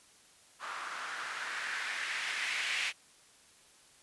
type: noise with low-pass filter sweep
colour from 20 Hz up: violet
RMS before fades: -37 dBFS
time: 0.59-2.93 s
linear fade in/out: 50 ms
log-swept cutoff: 1200 to 2400 Hz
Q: 2.7
effects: white hiss -61 dBFS RMS until 4.02 s + resampled to 24000 Hz